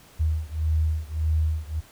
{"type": "beating tone pair", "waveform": "sine", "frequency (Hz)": [77.78, 79.48], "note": ["D#2", "D#2"], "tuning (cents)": [0, 37], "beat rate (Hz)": 1.7, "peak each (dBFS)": [-24, -25], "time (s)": [0.19, 1.81], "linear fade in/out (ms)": 20, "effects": ["pink hiss -52 dBFS RMS until 1.91 s"]}